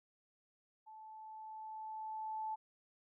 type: tone with level ramp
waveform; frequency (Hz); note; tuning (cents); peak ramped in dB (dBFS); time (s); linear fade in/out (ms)
sine; 872; A5; -16; -52 to -37; 0.86-2.56; 20
effects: none